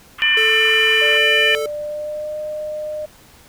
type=band-pass noise; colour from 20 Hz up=pink; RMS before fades=-32 dBFS; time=0.18-1.18 s; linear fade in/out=10 ms; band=980 to 3200 Hz; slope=96 dB/octave
type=harmonic tone; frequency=597 Hz; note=D5; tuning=28 cents sharp; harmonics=3 / 4 / 5; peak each=-17 / -17 / -17 dBFS; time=0.22-1.55 s; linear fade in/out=0 ms
type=tone; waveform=square; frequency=440 Hz; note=A4; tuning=in tune; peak=-22 dBFS; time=0.37-1.66 s; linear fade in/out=2 ms
type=tone with pitch glide; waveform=sine; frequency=587.3 to 608.7 Hz; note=D5 to D#5; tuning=0 to -38 cents; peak=-23 dBFS; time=1.01-3.06 s; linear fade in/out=10 ms; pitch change=+62 cents; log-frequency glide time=1.44-2.37 s
effects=pink hiss -47 dBFS RMS until 3.48 s